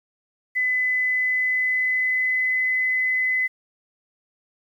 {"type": "tone with pitch glide", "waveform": "sine", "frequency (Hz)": [2010, 2022], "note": ["B6", "B6"], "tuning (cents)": [30, 40], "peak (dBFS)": -19, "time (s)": [0.55, 3.48], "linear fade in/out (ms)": 20, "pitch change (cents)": 10, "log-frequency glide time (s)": [1.04, 2.63], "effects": ["9-bit"]}